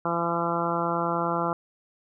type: harmonic tone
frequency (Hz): 169.8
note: F3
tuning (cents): -48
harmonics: 1 / 2 / 3 / 4 / 5 / 6 / 7 / 8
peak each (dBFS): -32 / -32 / -32 / -32 / -32 / -32 / -32 / -32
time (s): 0.05-1.53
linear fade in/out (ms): 2
effects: none